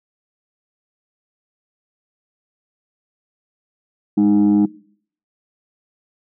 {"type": "tone pair together", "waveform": "sine", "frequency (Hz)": [206, 308.5], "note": ["G#3", "D#4"], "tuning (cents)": [-14, -15], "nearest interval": "perfect fifth", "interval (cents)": 699, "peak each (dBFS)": -12, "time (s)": [4.17, 4.66], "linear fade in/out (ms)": 10, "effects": ["noise-tail reverb RT60 0.6 s tail -22 dB re dry", "tanh soft clip ceiling -8 dBFS"]}